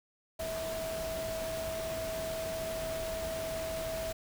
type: tone in noise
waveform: sine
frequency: 649 Hz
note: E5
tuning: 27 cents flat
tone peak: -35 dBFS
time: 0.39-4.13 s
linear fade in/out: 10 ms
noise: pink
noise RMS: -41 dBFS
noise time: 0.39-4.13 s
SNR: +3 dB
effects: none